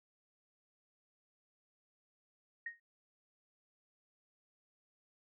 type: tone with exponential decay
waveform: sine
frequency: 1864.7 Hz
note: A#6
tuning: in tune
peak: -36 dBFS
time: 2.66-2.8 s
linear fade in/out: 5 ms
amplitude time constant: 30 ms
effects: none